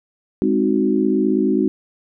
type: chord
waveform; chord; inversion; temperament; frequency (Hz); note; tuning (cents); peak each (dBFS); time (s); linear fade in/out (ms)
sine; Ab dominant seventh; none; equal with one note detuned; 206 / 261.6 / 311.1 / 370; Ab3 / C4 / Eb4 / Gb4; -14 / 0 / 0 / 0; -20; 0.42-1.68; 0
effects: none